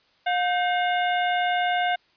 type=harmonic tone with a mistuned harmonic; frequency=715 Hz; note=F5; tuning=41 cents sharp; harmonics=1 / 2 / 3 / 4 / 5; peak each=-22 / -28 / -32 / -34 / -36 dBFS; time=0.26-1.96 s; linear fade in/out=10 ms; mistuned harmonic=2; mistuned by=+140 cents; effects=white hiss -62 dBFS RMS until 2.16 s + resampled to 11025 Hz